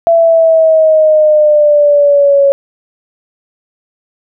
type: exponential sweep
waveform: sine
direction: down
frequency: 672 to 554.4 Hz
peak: -4 dBFS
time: 0.07-2.52 s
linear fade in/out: 0 ms
effects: none